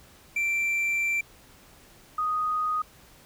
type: tone pair in turn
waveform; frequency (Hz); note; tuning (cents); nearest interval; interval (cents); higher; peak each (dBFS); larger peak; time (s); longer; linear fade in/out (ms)
triangle / sine; 2349 / 1244.3; D7 / D#6; 0 / 0; major seventh; 1100; first; -22 / -24; first; 0.36-1.21 / 2.18-2.82; first; 5
effects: pink hiss -54 dBFS RMS until 3.25 s